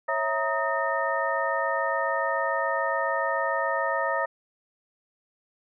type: tone cluster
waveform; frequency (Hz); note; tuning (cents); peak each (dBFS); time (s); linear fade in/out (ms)
sine; 548 / 655 / 937 / 1255 / 1827; C#5 / E5 / A#5 / D#6 / A#6; -20 / -11 / +9 / +15 / -35; -30; 0.08-4.26; 10
effects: none